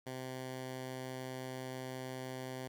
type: tone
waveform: 10% pulse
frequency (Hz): 129.4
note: C3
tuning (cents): -19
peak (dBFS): -33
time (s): 0.06-2.68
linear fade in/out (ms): 10
effects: none